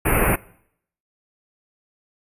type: band-stop noise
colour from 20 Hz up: pink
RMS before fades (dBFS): -18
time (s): 0.05-0.36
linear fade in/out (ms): 10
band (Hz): 2700 to 9400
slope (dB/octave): 96
effects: noise-tail reverb RT60 0.7 s tail -22 dB re dry + resampled to 32000 Hz